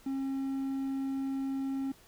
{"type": "tone", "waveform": "triangle", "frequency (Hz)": 270, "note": "C#4", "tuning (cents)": -45, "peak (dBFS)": -29, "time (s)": [0.06, 1.92], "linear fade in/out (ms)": 5, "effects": ["pink hiss -59 dBFS RMS until 2.07 s"]}